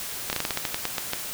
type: slowing click train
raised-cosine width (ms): 0.2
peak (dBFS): -8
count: 12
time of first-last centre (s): 0.3-1.134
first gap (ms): 29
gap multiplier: 1.18
effects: white hiss -34 dBFS RMS until 1.33 s